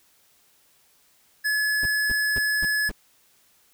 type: tone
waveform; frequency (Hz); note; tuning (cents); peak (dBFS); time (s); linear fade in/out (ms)
square; 1706; G#6; +46; -22; 1.44-2.9; 20
type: noise bursts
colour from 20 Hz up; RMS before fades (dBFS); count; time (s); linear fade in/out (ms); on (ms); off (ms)
brown; -30; 5; 1.83-2.915; 2; 25; 240
effects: white hiss -61 dBFS RMS until 3.73 s